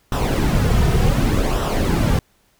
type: noise with flanger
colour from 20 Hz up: brown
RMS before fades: -17 dBFS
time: 0.12-2.19 s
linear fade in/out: 2 ms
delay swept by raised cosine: 0.44 to 3.64 ms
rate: 0.67 Hz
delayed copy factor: -0.6
effects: pink hiss -60 dBFS RMS until 2.59 s